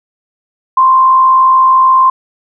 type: tone with frequency modulation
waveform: sine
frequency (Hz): 1046.5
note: C6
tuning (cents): 0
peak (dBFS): -4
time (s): 0.77-2.1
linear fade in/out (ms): 5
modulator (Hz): 56.9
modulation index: 0.32
effects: none